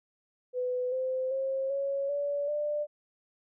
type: tone with pitch steps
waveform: sine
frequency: 500 / 517.3 / 535.3 / 553.8 / 573 / 592.9 Hz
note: B4 / C5 / C5 / C#5 / D5 / D5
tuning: +21 / -20 / +39 / -2 / -43 / +16 cents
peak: -28 dBFS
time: 0.53-2.87 s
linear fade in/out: 50 ms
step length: 390 ms
effects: none